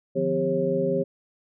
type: tone cluster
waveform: sine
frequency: 151.8 / 176.4 / 255.1 / 399.1 / 541 Hz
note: D#3 / F3 / C4 / G4 / C#5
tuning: -42 / +18 / -44 / +31 / -42 cents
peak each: -34 / -29 / -30 / -26 / -25 dBFS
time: 0.15-1.04 s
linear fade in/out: 20 ms
effects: none